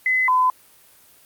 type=tone pair in turn; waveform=sine; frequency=2025 / 1012.5 Hz; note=B6 / B5; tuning=+43 / +43 cents; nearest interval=octave; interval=1200 cents; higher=first; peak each=-16 / -14 dBFS; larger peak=second; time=0.06-0.28 / 0.28-0.5 s; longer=neither; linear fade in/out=2 ms; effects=white hiss -52 dBFS RMS until 1.25 s + Opus 32 kbps